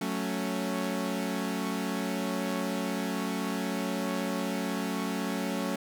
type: chord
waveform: sawtooth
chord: F# minor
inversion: none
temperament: equal with one note detuned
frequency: 185 / 221.1 / 277.2 Hz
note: F#3 / A3 / C#4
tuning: 0 / +9 / 0 cents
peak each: -30 dBFS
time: 0.01-5.76 s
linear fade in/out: 5 ms
effects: none